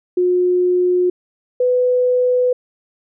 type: tone pair in turn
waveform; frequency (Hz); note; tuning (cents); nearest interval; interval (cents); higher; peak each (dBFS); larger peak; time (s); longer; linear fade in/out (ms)
sine; 360 / 498.8; F#4 / B4; -47 / +17; tritone; 564; second; -12; neither; 0.17-1.1 / 1.6-2.53; neither; 5
effects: none